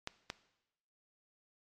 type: clicks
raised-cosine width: 0.2 ms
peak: -20 dBFS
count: 2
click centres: 0.074 / 0.301 s
effects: noise-tail reverb RT60 0.9 s tail -17 dB re dry + MP3 96 kbps